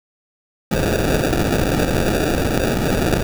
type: noise with sample-and-hold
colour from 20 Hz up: blue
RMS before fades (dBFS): -18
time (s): 0.71-3.23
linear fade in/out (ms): 5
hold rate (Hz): 1050
effects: none